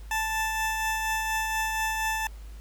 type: tone with tremolo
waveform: 20% pulse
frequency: 880 Hz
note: A5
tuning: in tune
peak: -20 dBFS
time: 0.11-2.27 s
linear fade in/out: 2 ms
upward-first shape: triangle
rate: 4.2 Hz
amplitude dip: 35%
effects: added 52 Hz sine -39 dBFS peak until 2.6 s + pink hiss -56 dBFS RMS until 2.6 s